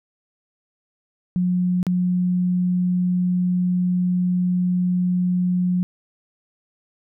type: tone with dropouts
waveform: sine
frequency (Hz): 180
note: F#3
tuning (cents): -47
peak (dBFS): -17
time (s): 1.36-5.83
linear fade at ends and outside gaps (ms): 0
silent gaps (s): 1.829-1.867
effects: none